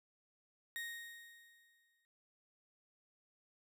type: tone with exponential decay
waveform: 35% pulse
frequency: 1864.7 Hz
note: A#6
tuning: in tune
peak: -38 dBFS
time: 0.76-2.05 s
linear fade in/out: 0 ms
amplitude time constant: 280 ms
effects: none